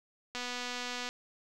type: click train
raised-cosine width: 0.2 ms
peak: -21 dBFS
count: 183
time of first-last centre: 0.35-1.09 s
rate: 246 Hz
effects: none